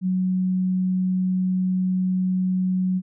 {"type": "tone", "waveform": "sine", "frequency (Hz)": 185, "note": "F#3", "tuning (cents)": 0, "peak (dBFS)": -19, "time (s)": [0.01, 3.02], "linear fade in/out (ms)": 50, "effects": []}